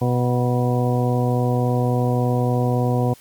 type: harmonic tone with a mistuned harmonic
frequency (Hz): 123.47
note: B2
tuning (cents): 0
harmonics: 1 / 2 / 3 / 4 / 5 / 6 / 8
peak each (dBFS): -19 / -24 / -29 / -25 / -32 / -28 / -32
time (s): 0.01-3.14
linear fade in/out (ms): 10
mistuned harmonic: 8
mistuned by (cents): -23
effects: white hiss -49 dBFS RMS until 3.2 s + Opus 48 kbps